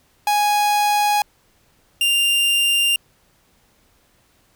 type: tone pair in turn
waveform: 45% pulse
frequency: 830 / 2792 Hz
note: G#5 / F7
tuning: -1 / -1 cents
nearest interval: octave + major sixth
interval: 2100 cents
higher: second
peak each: -15 dBFS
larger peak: neither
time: 0.27-1.22 / 2.01-2.96 s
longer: neither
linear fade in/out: 2 ms
effects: pink hiss -59 dBFS RMS until 4.55 s